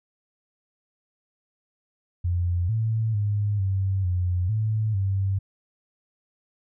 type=tone with pitch steps; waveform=sine; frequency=87.9 / 111.4 / 103.3 / 96.3 / 89.7 / 108.8 / 97.2 Hz; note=F2 / A2 / G#2 / G2 / F2 / A2 / G2; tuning=+12 / +22 / -9 / -30 / +47 / -19 / -14 cents; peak=-21 dBFS; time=2.24-5.39 s; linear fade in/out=10 ms; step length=450 ms; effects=none